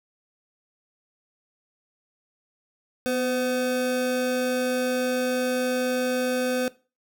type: tone pair together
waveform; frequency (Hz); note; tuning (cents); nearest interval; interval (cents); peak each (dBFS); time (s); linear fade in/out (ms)
square; 248.7 / 509.3; B3 / C5; +12 / -47; octave; 1241; -28 / -26; 3.06-6.68; 0
effects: noise-tail reverb RT60 0.3 s tail -18 dB re dry